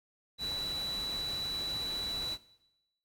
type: tone in noise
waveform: sine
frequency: 3951 Hz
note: B7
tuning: in tune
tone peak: -33 dBFS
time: 0.38-2.38 s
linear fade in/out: 50 ms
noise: pink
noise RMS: -45 dBFS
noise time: 0.38-2.38 s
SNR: +9 dB
effects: noise-tail reverb RT60 0.9 s tail -18 dB re dry + AAC 64 kbps